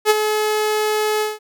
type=tone with ADSR envelope; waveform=sawtooth; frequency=427.1 Hz; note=G#4; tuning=48 cents sharp; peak=-5 dBFS; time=0.05-1.39 s; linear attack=51 ms; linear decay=29 ms; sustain=-8 dB; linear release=180 ms; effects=none